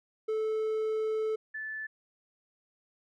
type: tone pair in turn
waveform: triangle / sine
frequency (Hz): 436.5 / 1746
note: A4 / A6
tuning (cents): -14 / -14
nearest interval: 2 octaves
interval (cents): 2400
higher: second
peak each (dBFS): -26 / -35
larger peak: first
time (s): 0.28-1.36 / 1.54-1.87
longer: first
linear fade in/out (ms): 10
effects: none